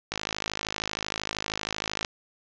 click train, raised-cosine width 0.2 ms, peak -11 dBFS, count 103, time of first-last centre 0.12-2.048 s, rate 52.9 Hz, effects resampled to 16000 Hz + 8-bit

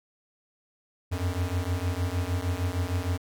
square beating tone pair, 86.4 / 92.9 Hz, F2 / F#2, -18 / +7 cents, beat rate 6.5 Hz, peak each -30 dBFS, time 1.11-3.18 s, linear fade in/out 20 ms, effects none

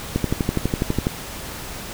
click train, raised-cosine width 3 ms, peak -6 dBFS, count 12, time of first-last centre 0.16-1.069 s, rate 12.1 Hz, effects pink hiss -33 dBFS RMS until 1.93 s

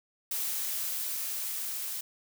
blue noise with level ramp, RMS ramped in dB -32 to -36 dBFS, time 0.31-2.01 s, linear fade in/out 5 ms, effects none

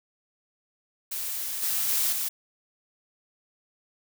blue noise with level steps, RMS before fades -32 / -27 / -25 / -29 dBFS, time 1.11-2.29 s, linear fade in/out 10 ms, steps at 1.62 / 1.88 / 2.12 s, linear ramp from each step 10 ms, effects none

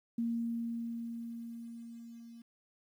sine tone with level ramp, 232.4 Hz, A#3, 5 cents flat, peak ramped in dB -30 to -49 dBFS, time 0.18-2.42 s, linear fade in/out 5 ms, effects 11-bit

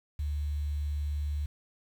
sine tone with quantisation, 73.42 Hz, D2, in tune, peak -29 dBFS, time 0.19-1.46 s, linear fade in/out 5 ms, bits 9, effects none

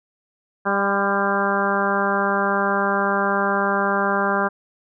harmonic tone with a mistuned harmonic, 198.6 Hz, G3, 23 cents sharp, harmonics 1 / 2 / 3 / 4 / 5 / 6 / 7 / 8, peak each -26 / -26 / -26 / -26 / -26 / -26 / -26 / -26 dBFS, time 0.65-4.49 s, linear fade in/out 20 ms, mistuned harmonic 5, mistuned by +28 cents, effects none

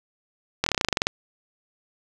slowing click train, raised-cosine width 0.2 ms, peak -3 dBFS, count 13, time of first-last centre 0.64-1.069 s, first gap 24 ms, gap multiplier 1.07, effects none

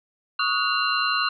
sine tone cluster, 1126 / 1256 / 1456 / 2778 / 4104 Hz, C#6 / D#6 / F#6 / F7 / C8, +27 / +16 / -28 / -10 / -34 cents, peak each -27 dBFS, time 0.39-1.29 s, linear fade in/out 5 ms, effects none

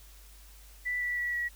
sine tone with pitch steps, 1975.5 / 1958.5 / 1941.6 / 1924.8 Hz, B6 / B6 / B6 / B6, 0 / -15 / -30 / -45 cents, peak -29 dBFS, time 0.85-1.49 s, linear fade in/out 20 ms, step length 160 ms, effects added 50 Hz sine -51 dBFS peak until 1.55 s + white hiss -57 dBFS RMS until 1.55 s

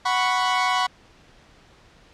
sawtooth chord, F# suspended fourth, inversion none, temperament equal, 740 / 987.8 / 1108.7 Hz, F#5 / B5 / C#6, 0 / 0 / 0 cents, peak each -20 dBFS, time 0.05-0.87 s, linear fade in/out 10 ms, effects pink hiss -53 dBFS RMS until 2.13 s + low-pass 5000 Hz 12 dB/octave

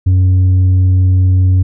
sine tone with tanh clipping, 92.5 Hz, F#2, in tune, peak -7 dBFS, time 0.06-1.63 s, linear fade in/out 10 ms, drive 3 dB, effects none

